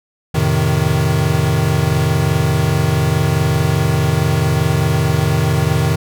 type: chord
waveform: square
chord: F dominant seventh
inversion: none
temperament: equal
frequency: 87.31 / 110 / 130.81 / 155.56 Hz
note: F2 / A2 / C3 / Eb3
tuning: 0 / 0 / 0 / 0 cents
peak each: -21 / -21 / -19 / -17 dBFS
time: 0.34-5.96 s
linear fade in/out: 10 ms
effects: none